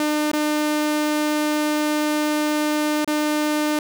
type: tone with dropouts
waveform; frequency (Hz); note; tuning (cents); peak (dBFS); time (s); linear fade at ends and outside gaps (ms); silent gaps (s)
sawtooth; 301.4; D4; +45; -15; 0-3.79; 2; 0.316-0.333 / 3.046-3.076
effects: none